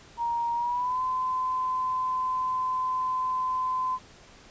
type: tone with pitch glide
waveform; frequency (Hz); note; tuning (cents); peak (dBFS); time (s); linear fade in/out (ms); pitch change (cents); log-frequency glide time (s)
sine; 939 to 1024; A#5 to C6; +12 to -38; -25; 0.17-3.99; 50; +150; 0.54-1.01
effects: pink hiss -52 dBFS RMS until 4.5 s + resampled to 16000 Hz